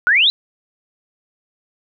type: exponential sweep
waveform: sine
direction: up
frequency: 1399 to 4100 Hz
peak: -10 dBFS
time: 0.07-0.3 s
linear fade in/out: 0 ms
effects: none